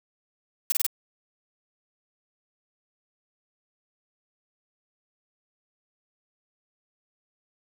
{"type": "noise bursts", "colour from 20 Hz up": "blue", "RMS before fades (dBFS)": -23, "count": 4, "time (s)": [0.7, 0.865], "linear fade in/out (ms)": 2, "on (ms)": 21, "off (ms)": 27, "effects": []}